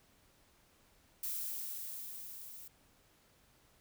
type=noise with level ramp; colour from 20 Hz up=violet; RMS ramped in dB=-38 to -51 dBFS; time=1.23-2.68 s; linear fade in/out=5 ms; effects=pink hiss -68 dBFS RMS until 3.8 s